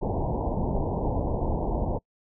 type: low-pass noise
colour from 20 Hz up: pink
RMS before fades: -27 dBFS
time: 0.01-1.99 s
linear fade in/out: 20 ms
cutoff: 960 Hz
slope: 96 dB/octave
effects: noise-tail reverb RT60 0.1 s tail -25 dB re dry